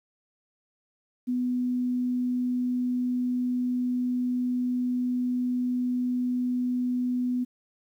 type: tone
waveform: sine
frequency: 248.5 Hz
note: B3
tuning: 11 cents sharp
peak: -24 dBFS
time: 1.27-7.45 s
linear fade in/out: 20 ms
effects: 10-bit